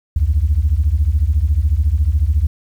sine beating tone pair, 67.6 / 81.6 Hz, C#2 / E2, -43 / -17 cents, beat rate 14 Hz, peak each -14 dBFS, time 0.16-2.47 s, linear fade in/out 5 ms, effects tanh soft clip ceiling -6 dBFS + 8-bit

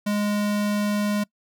square tone, 207 Hz, G#3, 5 cents flat, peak -22 dBFS, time 0.06-1.24 s, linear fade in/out 10 ms, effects noise-tail reverb RT60 0.1 s tail -24 dB re dry

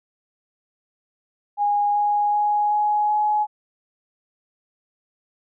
sine tone with pitch steps, 822 / 827.2 / 832.5 / 837.8 / 843.2 Hz, G#5 / G#5 / G#5 / G#5 / G#5, -18 / -7 / +4 / +15 / +26 cents, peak -17 dBFS, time 1.57-3.47 s, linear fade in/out 50 ms, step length 380 ms, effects none

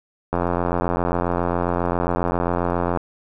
click train, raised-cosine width 1 ms, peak -7 dBFS, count 232, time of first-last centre 0.33-2.973 s, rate 87.4 Hz, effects none

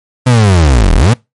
35% pulse linear two-way sweep, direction down then up, 129.5 to 35.06 to 129.5 Hz, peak -3 dBFS, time 0.26-1.14 s, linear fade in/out 10 ms, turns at 0.95 s, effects noise-tail reverb RT60 0.2 s tail -23 dB re dry + MP3 48 kbps

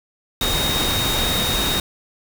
sine tone in noise, 3729 Hz, A#7, in tune, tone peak -22 dBFS, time 0.41-1.8 s, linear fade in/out 2 ms, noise pink, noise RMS -22 dBFS, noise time 0.41-1.8 s, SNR -3 dB, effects none

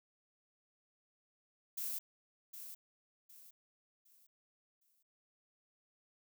violet noise with echo, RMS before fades -40 dBFS, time 1.77-1.99 s, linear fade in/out 10 ms, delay 760 ms, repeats 4, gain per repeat -9 dB, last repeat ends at 5.03 s, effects none

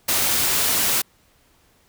white noise, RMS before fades -20 dBFS, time 0.08-1.02 s, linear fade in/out 10 ms, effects pink hiss -59 dBFS RMS until 1.88 s

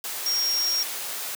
sine tone in noise, 5580 Hz, F8, 2 cents flat, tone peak -22 dBFS, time 0.26-0.83 s, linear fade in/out 2 ms, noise white, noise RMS -32 dBFS, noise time 0.04-1.35 s, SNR +7 dB, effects high-pass 400 Hz 12 dB/octave

